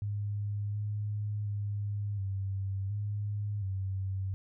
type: tone with pitch steps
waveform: sine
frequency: 102.8 / 104.4 / 102.5 / 97.3 / 103.3 / 96 Hz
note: G#2 / G#2 / G#2 / G2 / G#2 / G2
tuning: -17 / +10 / -22 / -12 / -9 / -36 cents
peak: -31 dBFS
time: 0.02-4.34 s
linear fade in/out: 0 ms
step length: 720 ms
effects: none